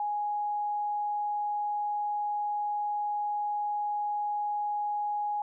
sine tone, 830.6 Hz, G#5, in tune, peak -28 dBFS, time 0-5.42 s, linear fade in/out 2 ms, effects none

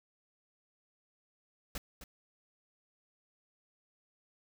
pink noise with echo, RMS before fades -39 dBFS, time 1.75-1.78 s, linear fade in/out 2 ms, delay 260 ms, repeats 1, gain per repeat -10 dB, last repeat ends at 2.04 s, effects none

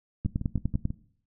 two click trains, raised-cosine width 5 ms, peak -14 / -20 dBFS, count 7 / 5, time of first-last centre 0.26-0.854 / 0.25-0.905 s, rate 10.1 / 6.11 Hz, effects noise-tail reverb RT60 0.6 s tail -19 dB re dry

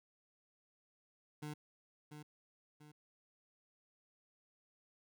25% pulse tone with echo, 150 Hz, D3, 37 cents sharp, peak -39 dBFS, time 1.42-1.54 s, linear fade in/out 10 ms, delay 690 ms, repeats 2, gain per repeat -7 dB, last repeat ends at 2.92 s, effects none

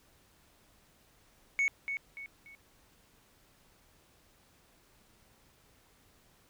sine tone with echo, 2217 Hz, C#7, in tune, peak -23 dBFS, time 1.59-1.68 s, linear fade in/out 0 ms, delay 290 ms, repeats 3, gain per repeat -9 dB, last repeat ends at 2.55 s, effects tanh soft clip ceiling -25 dBFS + pink hiss -65 dBFS RMS until 6.49 s

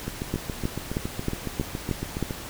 two click trains, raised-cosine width 3 ms, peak -12 / -16 dBFS, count 7 / 17, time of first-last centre 0.34-2.227 / 0.08-2.308 s, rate 3.18 / 7.18 Hz, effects pink hiss -38 dBFS RMS until 2.49 s

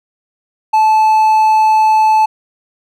triangle tone, 870 Hz, A5, 20 cents flat, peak -5 dBFS, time 0.73-2.26 s, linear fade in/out 10 ms, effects none

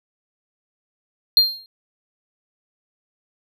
triangle tone with exponential decay, 4201 Hz, C8, 6 cents sharp, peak -6 dBFS, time 1.37-1.66 s, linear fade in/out 1 ms, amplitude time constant 62 ms, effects none

